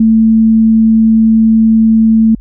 sine tone, 222.4 Hz, A3, 19 cents sharp, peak -4 dBFS, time 0-2.35 s, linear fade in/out 5 ms, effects added 47 Hz sine -28 dBFS peak until 2.4 s

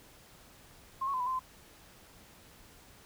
sine tone with pitch steps, 1063 / 1106 / 1023 / 987 / 1039 / 1030 Hz, C6 / C#6 / C6 / B5 / C6 / C6, +27 / -4 / -39 / -1 / -12 / -28 cents, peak -30 dBFS, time 1.01-1.394 s, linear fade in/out 10 ms, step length 64 ms, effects pink hiss -57 dBFS RMS until 3.05 s

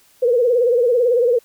sine tone with vibrato, 484.2 Hz, B4, 34 cents flat, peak -12 dBFS, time 0.22-1.39 s, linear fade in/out 10 ms, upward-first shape sine, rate 18 Hz, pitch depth 97 cents each way, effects white hiss -54 dBFS RMS until 1.44 s

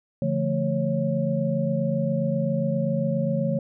sine tone cluster, 143.7 / 171.2 / 220.7 / 550 Hz, D3 / F3 / A3 / C#5, -37 / -34 / +5 / -14 cents, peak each -27 dBFS, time 0.22-3.59 s, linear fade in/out 2 ms, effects none

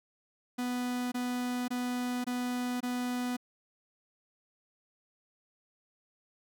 45% pulse tone bursts, 247.3 Hz, B3, 3 cents sharp, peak -31 dBFS, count 5, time 0.58-3.368 s, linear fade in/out 10 ms, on 540 ms, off 22 ms, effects none

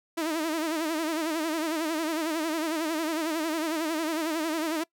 sawtooth tone with vibrato, 318.9 Hz, D#4, 43 cents sharp, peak -23 dBFS, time 0.17-4.84 s, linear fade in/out 10 ms, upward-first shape sine, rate 11 Hz, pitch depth 93 cents each way, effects noise-tail reverb RT60 0.1 s tail -23 dB re dry

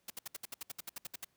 white noise bursts, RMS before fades -42 dBFS, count 14, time 0.08-1.246 s, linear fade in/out 5 ms, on 22 ms, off 66 ms, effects pink hiss -75 dBFS RMS until 1.36 s + high-pass 80 Hz 12 dB/octave

